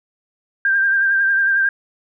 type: tone with vibrato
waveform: sine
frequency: 1586 Hz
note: G6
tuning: 20 cents sharp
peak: -13 dBFS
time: 0.65-1.69 s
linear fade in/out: 2 ms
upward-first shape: triangle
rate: 11 Hz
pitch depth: 40 cents each way
effects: none